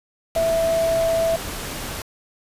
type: tone in noise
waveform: sine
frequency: 659.3 Hz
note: E5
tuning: in tune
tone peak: -17 dBFS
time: 0.36-1.36 s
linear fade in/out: 2 ms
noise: pink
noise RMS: -30 dBFS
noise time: 0.35-2.02 s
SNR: +10 dB
effects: resampled to 32000 Hz